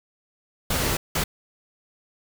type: noise bursts at uneven times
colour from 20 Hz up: pink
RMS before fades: -24 dBFS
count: 2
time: 0.7-0.97 / 1.15-1.24 s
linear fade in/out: 5 ms
effects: none